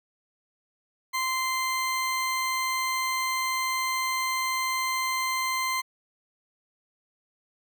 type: tone pair together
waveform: 40% pulse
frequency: 1041 / 2082 Hz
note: C6 / C7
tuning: -9 / -9 cents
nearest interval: octave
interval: 1200 cents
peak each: -27 / -30 dBFS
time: 1.13-5.82 s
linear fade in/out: 20 ms
effects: none